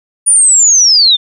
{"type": "linear sweep", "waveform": "sine", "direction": "down", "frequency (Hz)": [9610, 3504], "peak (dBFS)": -4, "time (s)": [0.26, 1.17], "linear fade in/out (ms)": 20, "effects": []}